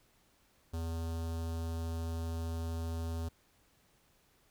square tone with notch filter, 82.41 Hz, E2, in tune, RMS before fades -37 dBFS, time 0.73-3.29 s, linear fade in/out 10 ms, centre 2100 Hz, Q 1, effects pink hiss -69 dBFS RMS until 4.5 s

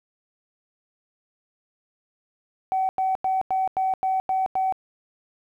sine tone bursts, 759 Hz, F#5, 44 cents sharp, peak -19 dBFS, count 8, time 2.72-4.724 s, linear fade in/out 0 ms, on 170 ms, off 92 ms, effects tanh soft clip ceiling -16 dBFS + 10-bit

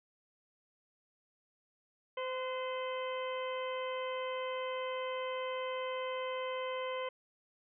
harmonic tone with a mistuned harmonic, 515 Hz, C5, 28 cents flat, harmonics 1 / 2 / 3 / 4 / 5 / 6, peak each -37 / -41 / -51 / -46 / -51 / -48 dBFS, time 2.17-7.09 s, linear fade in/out 5 ms, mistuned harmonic 3, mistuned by -50 cents, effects none

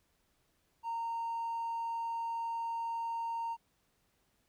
triangle tone, 922 Hz, A#5, 19 cents flat, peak -31 dBFS, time 0.83-3.57 s, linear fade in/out 50 ms, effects tanh soft clip ceiling -30 dBFS + pink hiss -75 dBFS RMS until 4.48 s

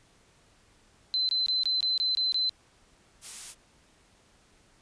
sine tone bursts, 4059 Hz, B7, 47 cents sharp, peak -24 dBFS, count 8, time 1.14-2.494 s, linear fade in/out 0 ms, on 150 ms, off 22 ms
blue noise, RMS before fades -38 dBFS, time 3.21-3.55 s, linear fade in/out 50 ms
effects pink hiss -62 dBFS RMS until 4.81 s + resampled to 22050 Hz

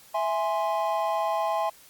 triangle chord, E augmented, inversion none, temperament equal, 659.3 / 830.6 / 1046.5 Hz, E5 / G#5 / B#5, 0 / 0 / 0 cents, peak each -26 / -26 / -28 dBFS, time 0.14-1.7 s, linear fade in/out 10 ms, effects white hiss -53 dBFS RMS until 1.89 s + Opus 48 kbps

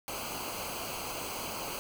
pink noise with comb filter, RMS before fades -38 dBFS, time 0.08-1.79 s, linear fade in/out 0 ms, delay 0.55 ms, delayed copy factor -0.75, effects none

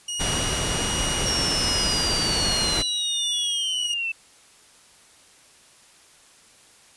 20% pulse tone with tremolo, 2885 Hz, F#7, 44 cents flat, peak -21 dBFS, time 0.08-3.94 s, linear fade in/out 5 ms, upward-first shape sine, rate 1.3 Hz, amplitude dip 30%
pink noise, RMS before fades -26 dBFS, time 0.19-2.83 s, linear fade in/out 20 ms
sine linear sweep, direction down, 5620 to 2637 Hz, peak -24 dBFS, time 1.26-4.12 s, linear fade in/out 5 ms
effects white hiss -53 dBFS RMS until 6.96 s + resampled to 24000 Hz

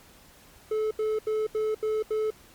triangle tone bursts, 432.9 Hz, A4, 28 cents flat, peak -22 dBFS, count 6, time 0.71-2.305 s, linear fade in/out 5 ms, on 200 ms, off 79 ms, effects pink hiss -54 dBFS RMS until 2.54 s + MP3 96 kbps

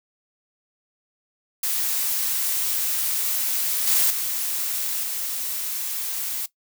blue noise with level steps, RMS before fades -24 / -19 / -26 / -28 dBFS, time 1.63-6.46 s, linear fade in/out 5 ms, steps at 3.87 / 4.1 / 5.03 s, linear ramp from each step 5 ms, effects noise-tail reverb RT60 0.1 s tail -17 dB re dry

